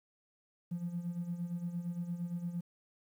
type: tone with tremolo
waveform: triangle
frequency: 173.5 Hz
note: F3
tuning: 11 cents flat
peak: -29 dBFS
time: 0.71-2.61 s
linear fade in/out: 10 ms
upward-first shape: sine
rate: 8.7 Hz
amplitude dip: 75%
effects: tanh soft clip ceiling -31 dBFS + 11-bit